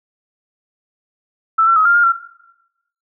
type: tone with pitch steps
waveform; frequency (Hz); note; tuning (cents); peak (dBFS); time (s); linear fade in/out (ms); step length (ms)
sine; 1322 / 1351 / 1271 / 1395 / 1414 / 1364; E6 / E6 / D#6 / F6 / F6 / F6; +5 / +42 / +36 / -2 / +21 / -41; -9; 1.58-2.126; 10; 91
effects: noise-tail reverb RT60 0.9 s tail -18 dB re dry